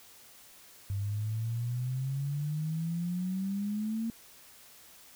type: exponential sweep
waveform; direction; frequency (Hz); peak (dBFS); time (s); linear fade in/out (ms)
sine; up; 98 to 229.9; -30; 0.9-4.1; 0
effects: white hiss -55 dBFS RMS until 5.15 s